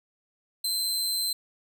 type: tone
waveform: sawtooth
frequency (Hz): 4097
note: C8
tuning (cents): -37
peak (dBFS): -23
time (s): 0.64-1.33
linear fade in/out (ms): 5
effects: none